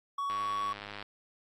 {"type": "tone", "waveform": "triangle", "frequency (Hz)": 1121, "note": "C#6", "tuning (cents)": 19, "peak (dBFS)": -29, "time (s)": [0.18, 0.73], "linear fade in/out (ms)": 5}
{"type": "click train", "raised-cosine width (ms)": 0.3, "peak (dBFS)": -26, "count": 75, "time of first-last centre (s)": [0.3, 1.025], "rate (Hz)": 102}
{"effects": ["AAC 64 kbps"]}